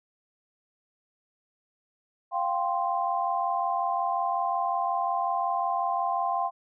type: chord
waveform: sine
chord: F suspended second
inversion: none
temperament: equal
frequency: 698.5 / 784 / 1046.5 Hz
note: F5 / G5 / C6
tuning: 0 / 0 / 0 cents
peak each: -29 dBFS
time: 2.31-6.51 s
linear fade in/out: 50 ms
effects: none